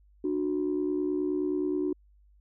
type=tone pair together; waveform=sine; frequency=297.8 / 367.3 Hz; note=D4 / F#4; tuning=+24 / -13 cents; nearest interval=major third; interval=363 cents; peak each=-28 dBFS; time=0.24-1.93 s; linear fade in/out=5 ms; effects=tanh soft clip ceiling -20 dBFS + added 50 Hz sine -57 dBFS peak until 2.4 s